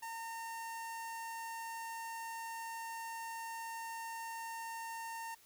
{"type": "tone with notch filter", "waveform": "sawtooth", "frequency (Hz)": 913, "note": "A#5", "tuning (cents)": -36, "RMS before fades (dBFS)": -44, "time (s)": [0.02, 5.35], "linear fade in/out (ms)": 10, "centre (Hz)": 3800, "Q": 1.6, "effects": ["white hiss -64 dBFS RMS until 5.45 s"]}